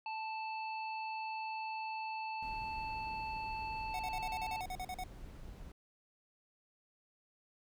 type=harmonic tone; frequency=880 Hz; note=A5; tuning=in tune; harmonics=1 / 3 / 5; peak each=-39 / -45 / -54 dBFS; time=0.06-4.61 s; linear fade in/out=2 ms
type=noise; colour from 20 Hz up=brown; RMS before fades=-49 dBFS; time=2.42-5.72 s; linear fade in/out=5 ms
type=tone bursts; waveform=square; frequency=738 Hz; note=F#5; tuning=5 cents flat; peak=-40 dBFS; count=12; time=3.94-5.038 s; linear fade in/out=2 ms; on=53 ms; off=42 ms
effects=none

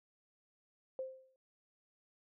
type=tone with exponential decay; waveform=sine; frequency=523.3 Hz; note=C5; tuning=in tune; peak=-35 dBFS; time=0.99-1.36 s; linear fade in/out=1 ms; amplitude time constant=80 ms; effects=none

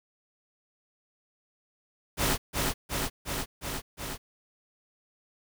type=noise with echo; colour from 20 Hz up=pink; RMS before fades=-26 dBFS; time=2.17-2.38 s; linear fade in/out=50 ms; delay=360 ms; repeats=5; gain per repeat=-2 dB; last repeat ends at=4.18 s; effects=none

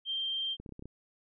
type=tone; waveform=sine; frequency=3162 Hz; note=G7; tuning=14 cents sharp; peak=-31 dBFS; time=0.05-0.57 s; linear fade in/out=50 ms
type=clicks; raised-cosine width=3 ms; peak=-32 dBFS; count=7; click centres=0.6 / 0.662 / 0.692 / 0.723 / 0.794 / 0.824 / 0.856 s
effects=none

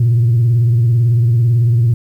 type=tone with vibrato; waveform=sine; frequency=117.6 Hz; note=A#2; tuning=16 cents sharp; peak=-7 dBFS; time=0-1.94 s; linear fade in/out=5 ms; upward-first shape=sine; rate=18 Hz; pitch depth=85 cents each way; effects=tanh soft clip ceiling -6 dBFS + 8-bit

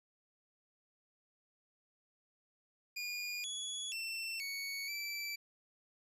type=tone with pitch steps; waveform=25% pulse; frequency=2432 / 3379 / 2687 / 2226 / 2327 Hz; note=D#7 / G#7 / E7 / C#7 / D7; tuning=-40 / +29 / +33 / +7 / -17 cents; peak=-35 dBFS; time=2.96-5.36 s; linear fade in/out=10 ms; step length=480 ms; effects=resampled to 32000 Hz

